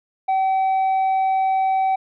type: tone with tanh clipping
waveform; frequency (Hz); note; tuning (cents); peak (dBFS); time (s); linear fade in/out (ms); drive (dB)
sine; 765; G5; -42; -17; 0.28-1.96; 10; 3
effects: none